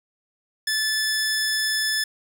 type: tone pair together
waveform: 35% pulse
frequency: 1741 / 5214 Hz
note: A6 / E8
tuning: -19 / -20 cents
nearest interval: octave + perfect fifth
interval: 1899 cents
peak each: -22 dBFS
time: 0.67-2.04 s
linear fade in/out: 5 ms
effects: none